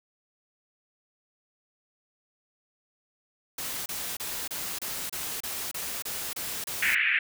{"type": "noise bursts", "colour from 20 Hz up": "white", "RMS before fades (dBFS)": -34, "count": 11, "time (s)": [3.58, 6.95], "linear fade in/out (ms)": 5, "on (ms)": 280, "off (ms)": 29}
{"type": "band-pass noise", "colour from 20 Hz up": "pink", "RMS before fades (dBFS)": -25, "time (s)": [6.82, 7.19], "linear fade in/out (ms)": 5, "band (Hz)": [1700, 2600], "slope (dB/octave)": 48}
{"effects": []}